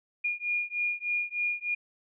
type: beating tone pair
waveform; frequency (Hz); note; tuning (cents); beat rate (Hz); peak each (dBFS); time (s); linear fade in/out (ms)
sine; 2427 / 2430.3; D#7 / D#7; -44 / -41; 3.3; -31; 0.24-1.75; 10
effects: none